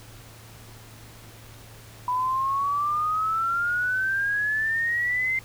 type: exponential sweep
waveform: sine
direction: up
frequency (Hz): 987.8 to 2093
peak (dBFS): -22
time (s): 2.08-5.39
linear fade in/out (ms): 2
effects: added 111 Hz sine -47 dBFS peak until 5.44 s + pink hiss -48 dBFS RMS until 5.44 s